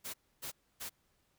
white noise bursts, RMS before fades -42 dBFS, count 3, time 0.04-0.897 s, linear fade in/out 20 ms, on 99 ms, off 280 ms, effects pink hiss -75 dBFS RMS until 1.38 s

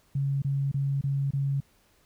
sine tone bursts, 138.59 Hz, C#3, in tune, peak -24 dBFS, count 5, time 0.15-1.604 s, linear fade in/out 5 ms, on 270 ms, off 26 ms, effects pink hiss -64 dBFS RMS until 2.05 s

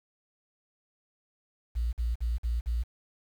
sine tone bursts, 58.27 Hz, A#1, in tune, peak -26 dBFS, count 5, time 1.75-2.838 s, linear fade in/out 20 ms, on 180 ms, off 47 ms, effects 9-bit

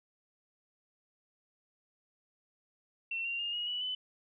sine tone with pitch steps, 2707 / 2765 / 2825 / 2886 / 2949 / 3012 Hz, E7 / F7 / F7 / F#7 / F#7 / F#7, +45 / -18 / +19 / -44 / -6 / +30 cents, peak -33 dBFS, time 3.11-3.95 s, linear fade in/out 5 ms, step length 140 ms, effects none

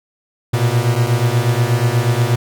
45% pulse beating tone pair, 115.6 / 123.9 Hz, A#2 / B2, -14 / +6 cents, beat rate 8.3 Hz, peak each -16 dBFS, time 0.53-2.36 s, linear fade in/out 10 ms, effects none

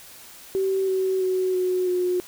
sine tone with pitch steps, 383.9 / 378 / 372.1 / 366.4 / 360.7 Hz, G4 / F#4 / F#4 / F#4 / F#4, -36 / +37 / +10 / -17 / -44 cents, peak -20 dBFS, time 0.55-2.2 s, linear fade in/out 0 ms, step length 330 ms, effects white hiss -45 dBFS RMS until 2.27 s

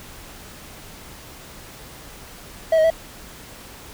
triangle tone with pitch steps, 648 / 630 / 653 Hz, E5 / D#5 / E5, -30 / +21 / -17 cents, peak -11 dBFS, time 2.72-2.903 s, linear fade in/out 5 ms, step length 61 ms, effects pink hiss -41 dBFS RMS until 3.93 s

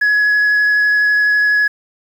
sine tone with vibrato, 1685 Hz, G#6, 25 cents sharp, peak -8 dBFS, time 0.01-1.68 s, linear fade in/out 10 ms, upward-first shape triangle, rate 12 Hz, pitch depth 10 cents each way, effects tanh soft clip ceiling -9 dBFS + 7-bit

